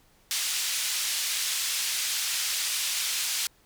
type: band-pass noise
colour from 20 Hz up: pink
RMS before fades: -29 dBFS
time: 0.31-3.47 s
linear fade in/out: 0 ms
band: 3100 to 11000 Hz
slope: 12 dB/octave
effects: pink hiss -62 dBFS RMS until 3.65 s